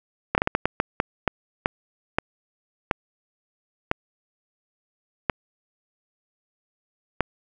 slowing click train, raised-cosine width 0.5 ms, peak -4 dBFS, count 15, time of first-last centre 0.35-7.207 s, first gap 29 ms, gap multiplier 1.38, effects none

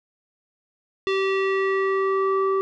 square tone with low-pass filter sweep, 386.8 Hz, G4, 23 cents flat, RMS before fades -22 dBFS, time 1.07-2.61 s, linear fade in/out 0 ms, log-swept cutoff 3300 to 1000 Hz, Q 2.2, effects none

